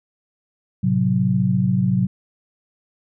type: chord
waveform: sine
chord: F# diminished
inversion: first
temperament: equal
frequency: 110 / 130.81 / 185 Hz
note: A2 / C3 / F#3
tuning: 0 / 0 / 0 cents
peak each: -23 / -20 / -18 dBFS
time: 0.83-2.07 s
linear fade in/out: 10 ms
effects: none